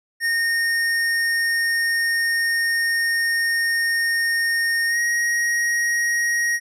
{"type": "tone with pitch glide", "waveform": "square", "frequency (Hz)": [1842, 1884], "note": ["A#6", "A#6"], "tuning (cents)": [-21, 18], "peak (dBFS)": -19, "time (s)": [0.2, 6.6], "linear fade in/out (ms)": 50, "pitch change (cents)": 39, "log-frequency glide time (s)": [4.88, 4.98], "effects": ["low-pass 12000 Hz 12 dB/octave"]}